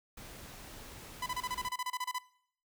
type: noise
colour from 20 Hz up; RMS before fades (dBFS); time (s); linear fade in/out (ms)
pink; -49; 0.17-1.68; 5
type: tone bursts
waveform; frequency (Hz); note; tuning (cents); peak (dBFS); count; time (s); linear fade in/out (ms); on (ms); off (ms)
sawtooth; 1001; B5; +23; -30; 14; 1.22-2.185; 5; 42; 29
effects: noise-tail reverb RT60 0.6 s tail -19 dB re dry